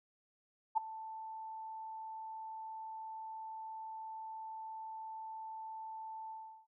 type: tone with ADSR envelope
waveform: sine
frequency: 883 Hz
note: A5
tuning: 6 cents sharp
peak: -25 dBFS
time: 0.75-6.67 s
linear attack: 24 ms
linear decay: 9 ms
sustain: -18 dB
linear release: 370 ms
effects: none